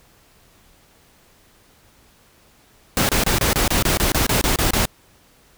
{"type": "noise bursts", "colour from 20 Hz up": "pink", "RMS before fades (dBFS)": -18, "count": 13, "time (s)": [2.97, 4.854], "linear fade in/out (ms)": 0, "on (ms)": 120, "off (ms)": 27, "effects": ["pink hiss -54 dBFS RMS until 5.57 s"]}